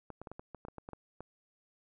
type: clicks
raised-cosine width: 1 ms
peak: -30 dBFS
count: 12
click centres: 0.103 / 0.216 / 0.272 / 0.316 / 0.395 / 0.547 / 0.651 / 0.684 / 0.783 / 0.889 / 0.933 / 1.206 s
effects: none